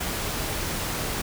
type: noise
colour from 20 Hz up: pink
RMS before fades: -29 dBFS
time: 0-1.22 s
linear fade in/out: 10 ms
effects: none